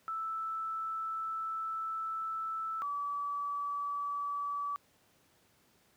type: tone pair in turn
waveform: sine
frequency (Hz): 1318.5 / 1148.6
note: E6 / D6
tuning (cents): 0 / -39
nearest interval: major second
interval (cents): 239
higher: first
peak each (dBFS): -34 / -33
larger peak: second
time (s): 0.08-2.82 / 2.82-4.76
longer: first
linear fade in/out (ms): 0
effects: pink hiss -68 dBFS RMS until 5.96 s + high-pass 100 Hz 12 dB/octave